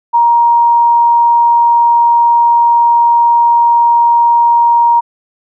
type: tone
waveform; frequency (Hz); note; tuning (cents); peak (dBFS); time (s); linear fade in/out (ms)
sine; 941; A#5; +16; -5; 0.13-5.01; 20
effects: none